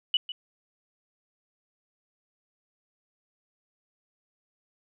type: tone with echo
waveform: sine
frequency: 2960 Hz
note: F#7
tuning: in tune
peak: -20 dBFS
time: 0.14-0.17 s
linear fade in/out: 2 ms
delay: 150 ms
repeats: 1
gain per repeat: -13 dB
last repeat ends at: 0.32 s
effects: none